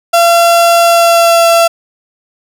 35% pulse tone with pitch glide, 682 to 673.8 Hz, F5 to E5, -41 to +38 cents, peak -3 dBFS, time 0.13-1.68 s, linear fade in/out 10 ms, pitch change -21 cents, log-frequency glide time 0.83-1.49 s, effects none

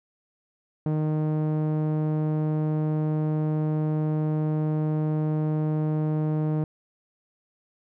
sawtooth tone with low-pass filter, 154.1 Hz, D#3, 16 cents flat, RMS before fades -25 dBFS, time 0.86-6.64 s, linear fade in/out 2 ms, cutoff 620 Hz, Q 0.59, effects none

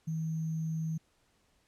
sine tone with sample-and-hold, 160.3 Hz, E3, 48 cents flat, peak -31 dBFS, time 0.07-0.98 s, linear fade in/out 10 ms, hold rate 6300 Hz, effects pink hiss -71 dBFS RMS until 1.67 s + low-pass 10000 Hz 12 dB/octave

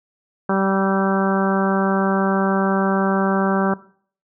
harmonic tone with a mistuned harmonic, 193.8 Hz, G3, 20 cents flat, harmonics 1 / 2 / 3 / 4 / 5 / 6 / 7 / 8, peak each -20 / -23 / -25 / -26 / -27 / -28 / -28 / -29 dBFS, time 0.49-3.74 s, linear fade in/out 5 ms, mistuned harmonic 7, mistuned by -18 cents, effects noise-tail reverb RT60 0.5 s tail -18 dB re dry

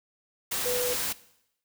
sine tone in noise, 493.9 Hz, B4, in tune, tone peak -27 dBFS, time 0.65-0.94 s, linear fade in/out 10 ms, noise white, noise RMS -30 dBFS, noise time 0.51-1.13 s, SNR 0 dB, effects noise-tail reverb RT60 0.8 s tail -19 dB re dry

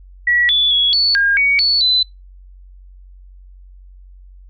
sine tone with pitch steps, 1932 / 3454 / 3356 / 4448 / 1617 / 2249 / 4436 / 4016 Hz, B6 / A7 / G#7 / C#8 / G#6 / C#7 / C#8 / B7, -39 / -33 / +17 / +5 / -47 / +24 / 0 / +28 cents, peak -11 dBFS, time 0.27-2.03 s, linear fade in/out 5 ms, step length 220 ms, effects noise-tail reverb RT60 0.2 s tail -26 dB re dry + added 46 Hz sine -38 dBFS peak until 4.49 s

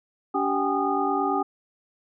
sine tone cluster, 285.6 / 387.8 / 770 / 819 / 1229 Hz, D4 / G4 / G5 / G#5 / D#6, -48 / -19 / -31 / -24 / -22 cents, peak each -28 dBFS, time 0.34-1.43 s, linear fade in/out 10 ms, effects none

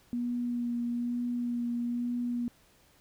sine tone with vibrato, 240.4 Hz, B3, 46 cents flat, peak -29 dBFS, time 0.13-2.48 s, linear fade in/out 0 ms, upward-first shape sine, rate 1.1 Hz, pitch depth 15 cents each way, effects pink hiss -63 dBFS RMS until 3 s

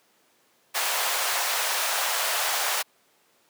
pink high-pass noise, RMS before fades -26 dBFS, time 0.74-2.83 s, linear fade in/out 20 ms, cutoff 640 Hz, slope 24 dB/octave, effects pink hiss -63 dBFS RMS until 3.49 s + high-pass 300 Hz 12 dB/octave

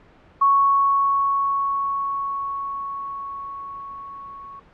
sine tone with level ramp, 1108.7 Hz, C#6, in tune, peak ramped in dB -12 to -36 dBFS, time 0.41-4.6 s, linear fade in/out 10 ms, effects pink hiss -51 dBFS RMS until 4.73 s + low-pass 2000 Hz 12 dB/octave

